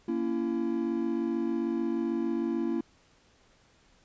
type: chord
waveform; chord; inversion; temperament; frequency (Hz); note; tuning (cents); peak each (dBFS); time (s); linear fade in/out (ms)
triangle; A# diminished; none; just; 233.1 / 279.7 / 335.6; A#3 / C#4 / E4; 0 / +16 / +31; -30 / -32 / -28; 0.08-2.81; 5
effects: pink hiss -63 dBFS RMS until 4.04 s + resampled to 16000 Hz